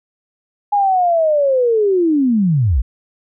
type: linear sweep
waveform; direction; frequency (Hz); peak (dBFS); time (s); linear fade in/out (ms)
sine; down; 830.6 to 48.42; -11; 0.72-2.82; 10
effects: none